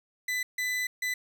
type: tone bursts at uneven times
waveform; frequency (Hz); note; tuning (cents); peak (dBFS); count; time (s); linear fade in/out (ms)
40% pulse; 2000; B6; +21; -27; 3; 0.28-0.43 / 0.58-0.87 / 1.02-1.14; 5
effects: none